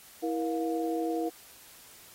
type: tone cluster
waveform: sine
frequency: 326.5 / 474.3 / 708 Hz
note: E4 / A#4 / F5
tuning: -17 / +30 / +23 cents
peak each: -30 / -33 / -35 dBFS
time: 0.22-1.3 s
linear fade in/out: 20 ms
effects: white hiss -53 dBFS RMS until 2.14 s + AAC 48 kbps